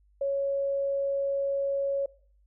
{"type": "tone", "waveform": "sine", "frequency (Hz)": 554.4, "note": "C#5", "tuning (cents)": 0, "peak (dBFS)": -25, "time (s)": [0.21, 2.06], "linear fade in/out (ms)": 5, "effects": ["noise-tail reverb RT60 0.5 s tail -20 dB re dry", "added 50 Hz sine -60 dBFS peak until 2.46 s"]}